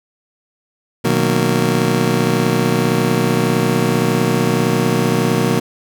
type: chord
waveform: 25% pulse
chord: B major seventh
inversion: none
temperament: just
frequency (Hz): 123.47 / 154.34 / 185.21 / 231.5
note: B2 / D#3 / F#3 / A#3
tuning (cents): 0 / -14 / +2 / -12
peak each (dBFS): -16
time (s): 1.04-5.6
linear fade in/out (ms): 10
effects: none